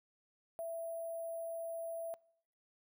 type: tone with sample-and-hold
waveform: sine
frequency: 664 Hz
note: E5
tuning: 12 cents sharp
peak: -38 dBFS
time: 0.59-2.14 s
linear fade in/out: 0 ms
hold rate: 11025 Hz
effects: noise-tail reverb RT60 0.7 s tail -25 dB re dry